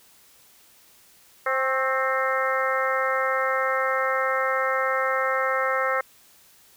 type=harmonic tone with a mistuned harmonic; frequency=263.2 Hz; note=C4; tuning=10 cents sharp; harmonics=2 / 3 / 4 / 5 / 6 / 7 / 8; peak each=-26 / -33 / -30 / -26 / -33 / -29 / -33 dBFS; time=1.46-6.01 s; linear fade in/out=5 ms; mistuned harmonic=4; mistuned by=+43 cents; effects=white hiss -55 dBFS RMS until 6.76 s